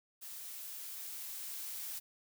blue noise with level ramp, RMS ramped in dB -47 to -42 dBFS, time 0.21-2 s, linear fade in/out 20 ms, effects none

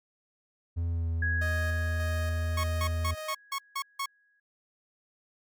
triangle tone with pitch glide, 84.6 to 82.62 Hz, E2 to E2, +45 to +4 cents, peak -25 dBFS, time 0.76-3.15 s, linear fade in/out 20 ms, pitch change -41 cents, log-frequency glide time 0.89-1.08 s
sine tone with exponential decay, 1661.2 Hz, G#6, in tune, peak -27 dBFS, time 1.22-4.4 s, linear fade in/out 5 ms, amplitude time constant 690 ms
sawtooth tone with tremolo, 622.3 Hz, D#5, in tune, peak -32 dBFS, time 1.41-3.34 s, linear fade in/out 10 ms, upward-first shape square, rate 1.7 Hz, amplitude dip 35%
sawtooth tone bursts, 1100 Hz, C#6, 14 cents flat, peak -26 dBFS, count 7, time 2.57-4.059 s, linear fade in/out 5 ms, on 67 ms, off 170 ms
effects MP3 96 kbps

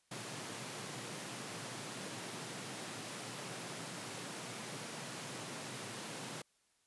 pink high-pass noise, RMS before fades -45 dBFS, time 0.11-6.42 s, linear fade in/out 5 ms, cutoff 110 Hz, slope 96 dB/octave, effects white hiss -75 dBFS RMS until 6.86 s + resampled to 24000 Hz

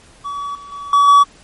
triangle tone with level steps, 1139 Hz, C#6, 47 cents sharp, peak -20 / -31 / -25 / -6 / -3 dBFS, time 0.24-1.24 s, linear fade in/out 20 ms, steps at 0.55 / 0.72 / 0.93 / 1.08 s, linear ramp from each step 2 ms, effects pink hiss -46 dBFS RMS until 1.43 s + MP3 48 kbps

